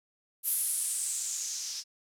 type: noise with low-pass filter sweep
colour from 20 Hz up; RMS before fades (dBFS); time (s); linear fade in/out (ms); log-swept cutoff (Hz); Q
violet; -33; 0.43-1.84; 50; 12000 to 5200; 4.1
effects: none